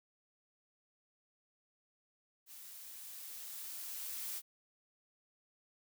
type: noise with level ramp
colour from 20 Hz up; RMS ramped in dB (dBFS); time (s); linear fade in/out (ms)
blue; -53 to -41; 2.46-4.42; 50
effects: none